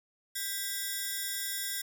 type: ring-modulated tone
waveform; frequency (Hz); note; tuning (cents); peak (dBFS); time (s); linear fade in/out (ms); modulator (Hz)
5% pulse; 1783; A6; +22; -19; 0.35-1.82; 10; 195
effects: none